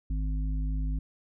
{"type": "harmonic tone", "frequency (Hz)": 51.91, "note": "G#1", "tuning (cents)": 0, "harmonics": [1, 3, 5], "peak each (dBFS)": [-27, -38, -41], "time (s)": [0.1, 0.99], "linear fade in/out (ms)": 5, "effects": []}